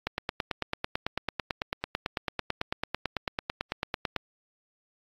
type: click train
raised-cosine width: 0.3 ms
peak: -12 dBFS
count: 38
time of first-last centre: 0.07-4.163 s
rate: 9.04 Hz
effects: AAC 32 kbps